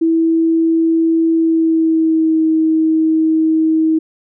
sine tone with pitch glide, 327.2 to 318.3 Hz, E4 to D#4, -13 to +39 cents, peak -10 dBFS, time 0.01-3.99 s, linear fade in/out 10 ms, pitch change -48 cents, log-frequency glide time 1.34-2.44 s, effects none

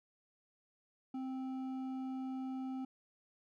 triangle tone with hard clipping, 261.6 Hz, C4, in tune, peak -40 dBFS, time 1.14-2.85 s, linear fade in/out 5 ms, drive 11 dB, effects none

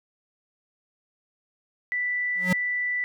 sine tone, 1975.5 Hz, B6, in tune, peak -24 dBFS, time 1.92-3.04 s, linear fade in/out 0 ms
square tone with exponential growth, 182.2 Hz, F#3, 26 cents flat, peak -18 dBFS, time 2.35-2.53 s, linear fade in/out 5 ms, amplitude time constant 37 ms
effects none

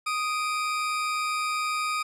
40% pulse tone pair together, 1243.8 / 2348 Hz, D#6 / D7, -1 / -1 cents, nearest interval major seventh, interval 1100 cents, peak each -26 / -32 dBFS, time 0.06-2.03 s, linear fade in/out 10 ms, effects low-pass 11000 Hz 12 dB/octave

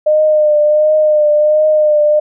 sine tone with vibrato, 607 Hz, D#5, 43 cents flat, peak -7 dBFS, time 0.06-2.2 s, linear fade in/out 10 ms, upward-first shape triangle, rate 1.4 Hz, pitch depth 34 cents each way, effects none

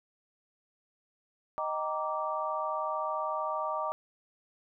sine chord, Eb major seventh, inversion none, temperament just, 622.3 / 777.8 / 933.4 / 1166.7 Hz, Eb5 / G5 / Bb5 / D6, 0 / -14 / +2 / -12 cents, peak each -35 / -39 / -36 / -34 dBFS, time 1.58-3.92 s, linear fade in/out 0 ms, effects none

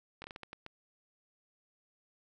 slowing click train, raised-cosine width 0.3 ms, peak -28 dBFS, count 8, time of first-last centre 0.22-0.664 s, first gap 21 ms, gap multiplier 1.36, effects none

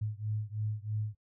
sine beating tone pair, 105.6 / 108.7 Hz, G#2 / A2, +29 / -21 cents, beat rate 3.1 Hz, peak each -35 / -36 dBFS, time 0.01-1.15 s, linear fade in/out 10 ms, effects noise-tail reverb RT60 0.1 s tail -24 dB re dry

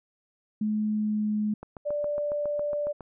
sine tone with pitch glide, 213.3 to 211.6 Hz, G#3 to G#3, +46 to +33 cents, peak -24 dBFS, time 0.61-1.54 s, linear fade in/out 5 ms, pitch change -13 cents, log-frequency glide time 0.87-1.34 s
click train, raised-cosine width 1 ms, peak -26 dBFS, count 11, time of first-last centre 1.63-3.007 s, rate 7.26 Hz
sine tone, 587.3 Hz, D5, in tune, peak -26 dBFS, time 1.85-2.93 s, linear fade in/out 20 ms
effects none

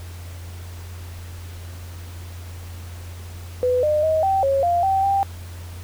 sine tone with pitch steps, 499.6 / 605 / 632 / 775 / 547 / 695 / 774 / 788 Hz, B4 / D#5 / D#5 / G5 / C#5 / F5 / G5 / G5, +20 / -49 / +27 / -20 / -23 / -9 / -22 / +9 cents, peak -16 dBFS, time 3.63-5.23 s, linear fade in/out 0 ms, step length 200 ms, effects added 87 Hz sine -33 dBFS peak until 5.83 s + pink hiss -44 dBFS RMS until 5.83 s

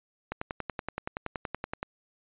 click train, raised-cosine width 0.5 ms, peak -17 dBFS, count 17, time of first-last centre 0.32-1.829 s, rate 10.6 Hz, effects resampled to 8000 Hz

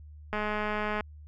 click train, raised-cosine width 0.5 ms, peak -17 dBFS, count 144, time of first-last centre 0.33-1.008 s, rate 211 Hz, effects added 75 Hz sine -45 dBFS peak until 1.27 s

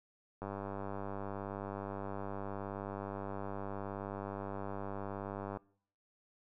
click train, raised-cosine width 1 ms, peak -27 dBFS, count 512, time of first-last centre 0.42-5.571 s, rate 99.2 Hz, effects noise-tail reverb RT60 0.6 s tail -23 dB re dry

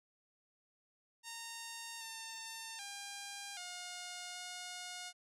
5% pulse tone with pitch steps, 921 / 902 / 803 / 716 / 720 Hz, A#5 / A5 / G5 / F5 / F#5, -21 / +43 / +41 / +43 / -47 cents, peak -32 dBFS, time 1.23-5.13 s, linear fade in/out 50 ms, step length 780 ms, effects low-pass 10000 Hz 12 dB/octave

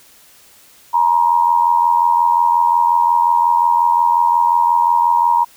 sine tone with amplitude modulation, 947 Hz, A#5, 27 cents sharp, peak -7 dBFS, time 0.93-5.45 s, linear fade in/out 20 ms, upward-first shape sine, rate 85.6 Hz, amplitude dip 70%, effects white hiss -47 dBFS RMS until 5.56 s

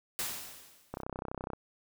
white noise with exponential decay, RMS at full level -33 dBFS, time 0.19-1.02 s, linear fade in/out 0 ms, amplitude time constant 180 ms
click train, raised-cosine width 1 ms, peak -23 dBFS, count 20, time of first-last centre 0.94-1.534 s, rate 32 Hz
effects none

